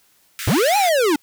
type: high-pass noise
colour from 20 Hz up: pink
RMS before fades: -29 dBFS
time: 0.39-0.89 s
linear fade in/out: 0 ms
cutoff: 1300 Hz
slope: 96 dB/octave
type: linear two-way sweep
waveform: square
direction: up then down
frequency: 71.7 to 849 to 274.7 Hz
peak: -15 dBFS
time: 0.47-1.16 s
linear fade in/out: 5 ms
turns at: 0.77 s
effects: white hiss -58 dBFS RMS until 1.22 s